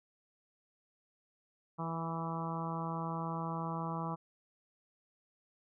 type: harmonic tone with a mistuned harmonic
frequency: 164.81 Hz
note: E3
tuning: in tune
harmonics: 1 / 2 / 3 / 4 / 5 / 6 / 7 / 8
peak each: -38 / -46 / -48 / -47 / -44 / -43 / -43 / -50 dBFS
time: 1.78-4.16 s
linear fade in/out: 20 ms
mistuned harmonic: 3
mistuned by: -19 cents
effects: none